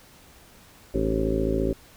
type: harmonic tone with a mistuned harmonic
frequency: 54.6 Hz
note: A1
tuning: 13 cents flat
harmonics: 1 / 2 / 3 / 4 / 5 / 6 / 7 / 8 / 9 / 10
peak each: -28 / -34 / -33 / -33 / -29 / -35 / -27 / -33 / -37 / -32 dBFS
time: 0.94-1.73 s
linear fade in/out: 5 ms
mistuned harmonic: 6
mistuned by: -74 cents
effects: pink hiss -52 dBFS RMS until 1.96 s